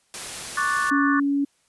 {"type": "noise", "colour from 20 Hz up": "white", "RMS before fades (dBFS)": -33, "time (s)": [0.14, 0.9], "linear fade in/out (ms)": 0}
{"type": "chord", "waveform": "sine", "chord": "D major seventh", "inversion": "third", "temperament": "equal", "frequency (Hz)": [1108.7, 1174.7, 1480, 1760], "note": ["C#6", "D6", "F#6", "A6"], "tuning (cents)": [0, 0, 0, 0], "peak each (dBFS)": -26, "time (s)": [0.57, 1.2], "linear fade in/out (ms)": 5}
{"type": "tone", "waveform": "sine", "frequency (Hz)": 281.7, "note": "C#4", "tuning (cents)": 28, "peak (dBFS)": -19, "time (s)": [0.91, 1.45], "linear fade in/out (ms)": 10}
{"effects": ["white hiss -65 dBFS RMS until 1.68 s", "resampled to 24000 Hz"]}